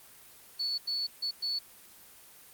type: tone bursts at uneven times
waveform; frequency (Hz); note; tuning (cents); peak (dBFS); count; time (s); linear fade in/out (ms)
sine; 4435; C#8; 0; -29; 4; 0.59-0.78 / 0.87-1.07 / 1.22-1.31 / 1.42-1.59; 10
effects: white hiss -54 dBFS RMS until 2.53 s + Opus 24 kbps